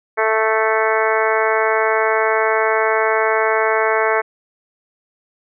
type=harmonic tone; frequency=220 Hz; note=A3; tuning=in tune; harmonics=2 / 3 / 4 / 5 / 6 / 7 / 8 / 9 / 10; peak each=-19 / -21 / -22 / -23 / -24 / -24 / -25 / -26 / -26 dBFS; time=0.17-4.22 s; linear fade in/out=20 ms; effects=none